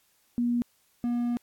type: tone pair in turn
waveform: sine / triangle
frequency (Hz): 240 / 240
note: B3 / B3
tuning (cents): -49 / -49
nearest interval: unison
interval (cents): 0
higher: neither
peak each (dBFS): -23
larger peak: neither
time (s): 0.38-0.62 / 1.04-1.37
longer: second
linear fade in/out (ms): 0
effects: white hiss -67 dBFS RMS until 1.42 s + AAC 64 kbps